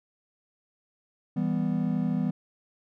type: chord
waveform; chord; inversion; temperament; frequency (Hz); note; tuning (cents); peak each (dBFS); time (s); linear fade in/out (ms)
triangle; E minor; none; just; 164.81 / 197.78 / 247.2; E3 / G3 / B3; 0 / +16 / +2; -27; 1.36-2.31; 10
effects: none